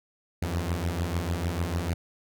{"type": "beating tone pair", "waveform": "sawtooth", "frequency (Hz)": [82.41, 89.11], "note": ["E2", "F2"], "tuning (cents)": [0, 35], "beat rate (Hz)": 6.7, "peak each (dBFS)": -26, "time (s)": [0.42, 1.94], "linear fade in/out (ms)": 5, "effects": []}